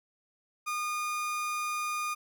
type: tone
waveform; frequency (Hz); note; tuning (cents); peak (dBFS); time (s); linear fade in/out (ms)
30% pulse; 1220; D#6; -34; -28; 0.66-2.15; 20
effects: none